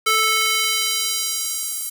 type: tone with high-pass filter sweep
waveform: square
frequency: 438.9 Hz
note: A4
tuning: 4 cents flat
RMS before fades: -21 dBFS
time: 0.06-1.9 s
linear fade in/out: 10 ms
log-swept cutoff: 1300 to 10000 Hz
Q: 0.96
effects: none